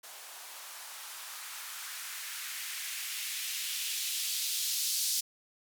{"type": "noise with band-pass filter sweep", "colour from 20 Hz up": "violet", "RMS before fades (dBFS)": -37, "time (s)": [0.03, 5.21], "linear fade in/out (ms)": 10, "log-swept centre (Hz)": [650, 4700], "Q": 1.4, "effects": []}